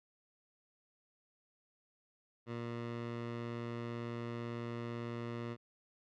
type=tone; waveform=15% pulse; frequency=118 Hz; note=A#2; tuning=22 cents sharp; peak=-33 dBFS; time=2.46-5.57 s; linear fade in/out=50 ms; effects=low-pass 3000 Hz 12 dB/octave